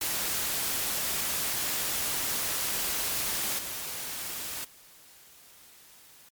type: noise with level steps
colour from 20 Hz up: white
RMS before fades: -30 / -36 / -54 dBFS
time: 0.01-6.29 s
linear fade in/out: 5 ms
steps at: 3.58 / 4.64 s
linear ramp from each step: 10 ms
effects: MP3 96 kbps